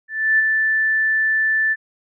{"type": "tone with ADSR envelope", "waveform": "sine", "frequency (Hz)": 1760, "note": "A6", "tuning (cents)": 0, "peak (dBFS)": -11, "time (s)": [0.08, 1.76], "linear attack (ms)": 310, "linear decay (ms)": 18, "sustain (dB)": -4, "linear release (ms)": 40, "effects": []}